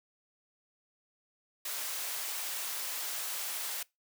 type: high-pass noise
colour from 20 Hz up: white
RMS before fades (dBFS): -37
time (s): 1.65-3.83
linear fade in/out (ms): 5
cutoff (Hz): 590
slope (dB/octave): 12
effects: noise-tail reverb RT60 0.2 s tail -23 dB re dry